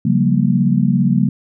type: chord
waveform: sine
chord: G half-diminished seventh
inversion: second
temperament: equal with one note detuned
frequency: 138.59 / 178.28 / 196 / 233.1 Hz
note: Db3 / F3 / G3 / Bb3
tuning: 0 / +36 / 0 / 0 cents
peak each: -17 dBFS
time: 0.05-1.29 s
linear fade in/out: 5 ms
effects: none